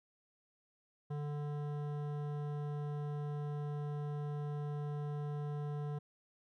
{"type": "tone with hard clipping", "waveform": "triangle", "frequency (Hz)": 146.83, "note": "D3", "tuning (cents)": 0, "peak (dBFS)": -39, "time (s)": [1.1, 5.99], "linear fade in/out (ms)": 10, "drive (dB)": 18, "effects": []}